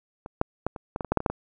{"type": "clicks", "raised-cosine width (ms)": 1, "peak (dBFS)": [-23, -7, -11, -22, -15, -15, -21, -8, -6, -17, -6, -15], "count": 12, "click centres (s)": [0.261, 0.414, 0.666, 0.762, 0.961, 1.008, 1.047, 1.12, 1.173, 1.204, 1.262, 1.3], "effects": []}